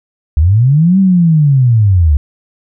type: linear two-way sweep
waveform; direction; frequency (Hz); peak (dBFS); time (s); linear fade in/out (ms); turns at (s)
sine; up then down; 69 to 196 to 69; -5; 0.37-2.17; 0; 0.99
effects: none